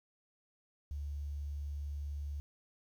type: tone with quantisation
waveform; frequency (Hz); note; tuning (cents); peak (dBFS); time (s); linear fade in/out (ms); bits
sine; 72.2; D2; -29; -37; 0.91-2.4; 0; 11
effects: none